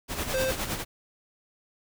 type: noise with tremolo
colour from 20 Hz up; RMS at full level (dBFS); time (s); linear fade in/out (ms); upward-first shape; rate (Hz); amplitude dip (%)
pink; -29; 0.08-0.85; 50; sine; 9.7; 60
type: tone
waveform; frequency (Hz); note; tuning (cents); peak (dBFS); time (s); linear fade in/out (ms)
square; 523.3; C5; 0; -26; 0.34-0.51; 0
effects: none